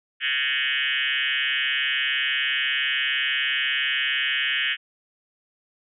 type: tone with frequency modulation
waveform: sine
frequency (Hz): 2380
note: D7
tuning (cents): +22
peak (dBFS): -21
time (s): 0.2-4.77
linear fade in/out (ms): 50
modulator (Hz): 137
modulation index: 5.8
effects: none